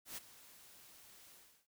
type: noise with ADSR envelope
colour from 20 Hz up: white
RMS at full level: -44 dBFS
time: 0.05-1.67 s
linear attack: 120 ms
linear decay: 22 ms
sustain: -16 dB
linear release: 340 ms
effects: none